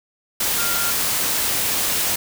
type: tone in noise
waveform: sine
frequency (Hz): 1396.9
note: F6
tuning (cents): 0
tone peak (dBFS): -26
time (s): 0.58-0.91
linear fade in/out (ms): 5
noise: white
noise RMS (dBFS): -21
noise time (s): 0.4-2.16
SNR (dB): -8
effects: none